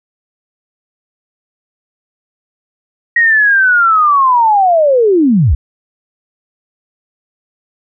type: linear sweep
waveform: sine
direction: down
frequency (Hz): 1900 to 51.4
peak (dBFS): -6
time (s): 3.16-5.55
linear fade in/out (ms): 5
effects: none